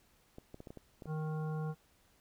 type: clicks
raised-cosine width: 2 ms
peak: -34 dBFS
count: 8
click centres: 0.384 / 0.544 / 0.604 / 0.672 / 0.705 / 0.773 / 1.022 / 1.057 s
type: harmonic tone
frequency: 155.56 Hz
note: D#3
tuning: in tune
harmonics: 1 / 3 / 5 / 7 / 9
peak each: -35 / -45 / -49 / -52 / -54 dBFS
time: 1.06-1.75 s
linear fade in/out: 50 ms
effects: pink hiss -69 dBFS RMS until 2.2 s